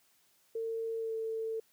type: tone with pitch glide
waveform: sine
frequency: 452.5 to 446.5 Hz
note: A4 to A4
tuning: +48 to +25 cents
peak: -33 dBFS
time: 0.55-1.6 s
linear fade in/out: 5 ms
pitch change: -23 cents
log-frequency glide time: 0.97-1.13 s
effects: white hiss -69 dBFS RMS until 1.72 s + high-pass 80 Hz 12 dB/octave